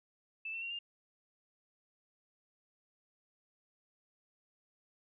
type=tone with pitch steps; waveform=sine; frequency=2637 / 2692 / 2749 / 2807 Hz; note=E7 / E7 / F7 / F7; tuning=0 / +36 / -28 / +8 cents; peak=-38 dBFS; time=0.45-0.79 s; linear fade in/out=5 ms; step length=85 ms; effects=none